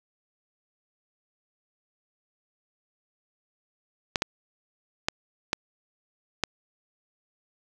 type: clicks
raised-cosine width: 0.2 ms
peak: -6 dBFS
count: 5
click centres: 4.158 / 4.221 / 5.085 / 5.531 / 6.437 s
effects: none